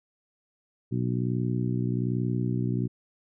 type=harmonic tone; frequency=61.2 Hz; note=B1; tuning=15 cents flat; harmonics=2 / 3 / 4 / 5 / 6; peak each=-27 / -31 / -33 / -35 / -37 dBFS; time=0.91-2.88 s; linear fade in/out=20 ms; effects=none